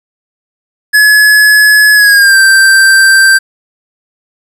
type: tone with pitch glide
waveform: square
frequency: 1700 to 1567.9 Hz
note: G#6 to G6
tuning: +40 to 0 cents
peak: -3 dBFS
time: 0.93-3.39 s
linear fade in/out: 20 ms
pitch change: -140 cents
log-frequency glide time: 1.94-2.38 s
effects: resampled to 32000 Hz + 7-bit